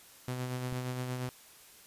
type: tone with tremolo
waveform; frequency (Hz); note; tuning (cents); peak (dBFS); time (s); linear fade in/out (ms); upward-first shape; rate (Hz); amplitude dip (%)
sawtooth; 126.3; B2; +39; -29; 0.28-1.29; 0; sine; 8.6; 35
type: click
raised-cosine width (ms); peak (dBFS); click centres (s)
5; -30; 0.726
effects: white hiss -56 dBFS RMS until 1.86 s + resampled to 32000 Hz